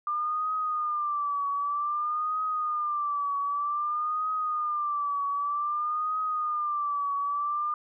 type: tone with vibrato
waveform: sine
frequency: 1193 Hz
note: D6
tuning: 27 cents sharp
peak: -26 dBFS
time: 0.07-7.74 s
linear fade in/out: 2 ms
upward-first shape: triangle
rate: 0.53 Hz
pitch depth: 99 cents each way
effects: none